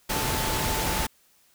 sine tone in noise, 880 Hz, A5, in tune, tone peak -33 dBFS, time 0.09-1.07 s, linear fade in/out 10 ms, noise pink, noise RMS -27 dBFS, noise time 0.09-1.07 s, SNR -9 dB, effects white hiss -62 dBFS RMS until 1.54 s

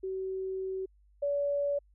sine tone pair in turn, 379.4 / 571.4 Hz, F#4 / D5, +43 / -48 cents, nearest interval perfect fifth, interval 709 cents, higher second, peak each -32 / -27 dBFS, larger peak second, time 0.03-0.86 / 1.22-1.79 s, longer first, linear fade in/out 10 ms, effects added 50 Hz sine -60 dBFS peak until 1.94 s

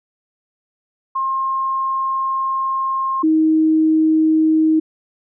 sine tone pair in turn, 1066 / 315.5 Hz, C6 / D#4, +32 / +24 cents, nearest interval octave + major sixth, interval 2108 cents, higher first, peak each -17 / -11 dBFS, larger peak second, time 1.15-3.23 / 3.23-4.8 s, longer first, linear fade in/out 10 ms, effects none

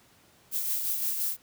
violet noise with tremolo, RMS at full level -28 dBFS, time 0.51-1.37 s, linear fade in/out 50 ms, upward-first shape sine, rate 5.8 Hz, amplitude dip 40%, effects pink hiss -60 dBFS RMS until 1.42 s + high-pass 80 Hz 12 dB/octave

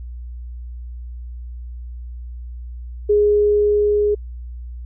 sine tone with level ramp, 415.3 Hz, G#4, in tune, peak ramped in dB -11 to -14 dBFS, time 3.09-4.15 s, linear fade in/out 10 ms, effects added 60 Hz sine -29 dBFS peak until 4.85 s

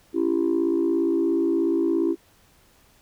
sine chord, C# diminished, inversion none, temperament equal with one note detuned, 277.2 / 334.8 / 392 Hz, C#4 / E4 / G4, 0 / +27 / 0 cents, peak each -25 / -20 / -25 dBFS, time 0.13-2.16 s, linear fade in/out 50 ms, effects tanh soft clip ceiling -14 dBFS + pink hiss -58 dBFS RMS until 3.01 s

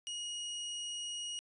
sawtooth tone, 2887 Hz, F#7, 43 cents flat, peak -35 dBFS, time 0.07-1.39 s, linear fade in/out 0 ms, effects resampled to 22050 Hz

